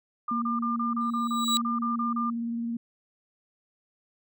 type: tone bursts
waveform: sine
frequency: 1200 Hz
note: D6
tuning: 37 cents sharp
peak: -27 dBFS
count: 12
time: 0.28-2.301 s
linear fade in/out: 5 ms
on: 140 ms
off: 31 ms
type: tone with vibrato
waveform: sine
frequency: 233.1 Hz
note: A#3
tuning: in tune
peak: -28 dBFS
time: 0.31-2.77 s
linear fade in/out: 5 ms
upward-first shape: sine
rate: 19 Hz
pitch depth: 20 cents each way
type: tone with exponential growth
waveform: 35% pulse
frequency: 3900 Hz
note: B7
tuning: 23 cents flat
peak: -19 dBFS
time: 1.01-1.57 s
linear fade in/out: 0 ms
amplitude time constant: 120 ms
effects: none